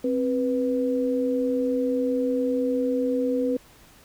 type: tone pair together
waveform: sine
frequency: 263.3 / 492.8 Hz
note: C4 / B4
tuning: +11 / -4 cents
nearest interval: major seventh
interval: 1085 cents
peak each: -24 dBFS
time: 0.04-3.57 s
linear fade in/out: 5 ms
effects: pink hiss -53 dBFS RMS until 4.04 s